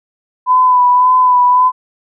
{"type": "tone with vibrato", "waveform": "sine", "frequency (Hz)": 1000, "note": "B5", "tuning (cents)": 21, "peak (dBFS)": -6, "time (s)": [0.46, 1.72], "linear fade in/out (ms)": 50, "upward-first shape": "sine", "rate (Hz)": 1.8, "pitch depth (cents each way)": 26, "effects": []}